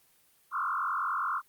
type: tone with frequency modulation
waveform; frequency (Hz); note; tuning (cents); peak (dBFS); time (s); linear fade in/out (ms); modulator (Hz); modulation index
sine; 1232; D#6; -17; -28; 0.51-1.42; 50; 45; 4.3
effects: white hiss -65 dBFS RMS until 1.48 s + Opus 32 kbps